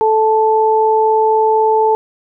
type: tone pair together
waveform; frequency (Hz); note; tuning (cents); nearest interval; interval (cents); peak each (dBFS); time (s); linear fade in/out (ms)
sine; 438 / 876; A4 / A5; -8 / -8; octave; 1200; -12; 0.01-1.95; 0
effects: none